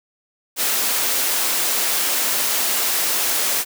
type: high-pass noise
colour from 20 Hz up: white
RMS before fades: -20 dBFS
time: 0.56-3.65 s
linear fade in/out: 50 ms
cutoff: 290 Hz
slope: 12 dB/octave
effects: none